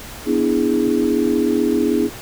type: chord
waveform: sine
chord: E dominant seventh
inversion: second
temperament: equal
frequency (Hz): 246.9 / 293.7 / 329.6 / 415.3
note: B3 / D4 / E4 / G#4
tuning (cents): 0 / 0 / 0 / 0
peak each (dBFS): -20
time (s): 0.25-2.1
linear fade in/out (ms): 50
effects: pink hiss -35 dBFS RMS until 2.21 s